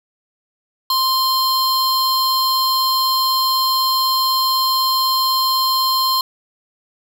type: tone pair together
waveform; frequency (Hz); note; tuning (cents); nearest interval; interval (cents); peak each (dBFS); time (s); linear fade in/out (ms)
square; 1048 / 4192; C6 / C8; +2 / +2; 2 octaves; 2400; -18; 0.9-6.21; 2
effects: none